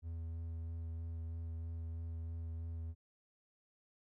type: tone with vibrato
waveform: triangle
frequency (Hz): 82.41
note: E2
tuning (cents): 0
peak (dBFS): -38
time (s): 0.02-2.95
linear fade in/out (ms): 50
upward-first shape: sine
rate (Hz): 3.1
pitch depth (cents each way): 13
effects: none